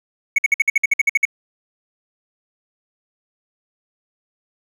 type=tone bursts; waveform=triangle; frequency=2217 Hz; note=C#7; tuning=in tune; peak=-9 dBFS; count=12; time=0.36-1.253 s; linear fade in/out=5 ms; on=24 ms; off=55 ms; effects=none